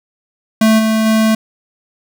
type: tone with level steps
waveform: square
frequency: 220 Hz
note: A3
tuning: in tune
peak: -8 / -12 / -10 dBFS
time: 0.61-1.35 s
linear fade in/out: 5 ms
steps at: 0.78 / 1.05 s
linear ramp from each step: 20 ms
effects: none